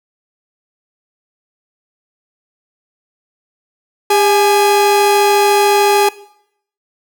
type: tone pair together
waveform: 45% pulse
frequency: 402.3 / 838.3 Hz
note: G4 / G#5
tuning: +45 / +16 cents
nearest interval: octave + minor second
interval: 1271 cents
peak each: -12 dBFS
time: 4.1-6.09 s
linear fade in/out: 5 ms
effects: noise-tail reverb RT60 0.7 s tail -19 dB re dry